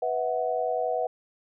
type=chord; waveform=sine; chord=B suspended fourth; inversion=none; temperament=equal with one note detuned; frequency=493.9 / 649.4 / 740 Hz; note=B4 / E5 / F#5; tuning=0 / -26 / 0 cents; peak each=-29 dBFS; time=0.02-1.07 s; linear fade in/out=5 ms; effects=none